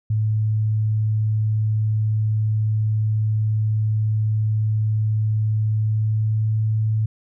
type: tone with pitch glide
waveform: sine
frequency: 108.2 to 109.2 Hz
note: A2 to A2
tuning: -29 to -13 cents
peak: -17 dBFS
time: 0.1-7.06 s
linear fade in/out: 5 ms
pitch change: +16 cents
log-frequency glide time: 5.75-6.6 s
effects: none